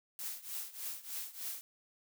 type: noise with tremolo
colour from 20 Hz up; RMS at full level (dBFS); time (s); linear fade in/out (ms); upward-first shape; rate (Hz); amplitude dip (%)
blue; -39; 0.19-1.61; 0; triangle; 3.3; 90
effects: none